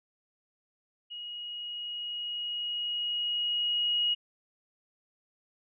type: tone with level ramp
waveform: sine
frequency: 2892 Hz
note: F#7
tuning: 40 cents flat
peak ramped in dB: -38 to -24 dBFS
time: 1.1-4.15 s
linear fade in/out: 20 ms
effects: none